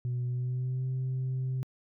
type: tone with pitch glide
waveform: sine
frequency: 123.47 to 129.76 Hz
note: B2 to C3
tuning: 0 to -14 cents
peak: -27 dBFS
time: 0.05-1.63 s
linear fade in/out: 0 ms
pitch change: +86 cents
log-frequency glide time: 0.27-0.86 s
effects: tanh soft clip ceiling -27 dBFS